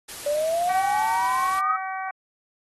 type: noise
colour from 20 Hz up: white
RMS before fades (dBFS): -37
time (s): 0.08-1.6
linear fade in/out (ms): 10
type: exponential sweep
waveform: sine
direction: up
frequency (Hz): 574 to 1287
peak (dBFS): -21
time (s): 0.26-1.76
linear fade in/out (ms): 5
type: harmonic tone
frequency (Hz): 380.1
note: F#4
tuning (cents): +47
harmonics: 2 / 3 / 4 / 5 / 6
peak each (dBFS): -30 / -34 / -36 / -38 / -40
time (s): 0.69-2.11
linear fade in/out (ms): 5
effects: AAC 32 kbps